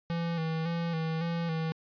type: tone with vibrato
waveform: square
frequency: 164.81 Hz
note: E3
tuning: in tune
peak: -30 dBFS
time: 0.1-1.72 s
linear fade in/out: 0 ms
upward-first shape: square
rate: 1.8 Hz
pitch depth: 40 cents each way
effects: resampled to 11025 Hz